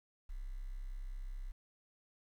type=tone; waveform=sine; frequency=32.7 Hz; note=C1; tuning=in tune; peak=-40 dBFS; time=0.29-1.52 s; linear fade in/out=10 ms; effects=11-bit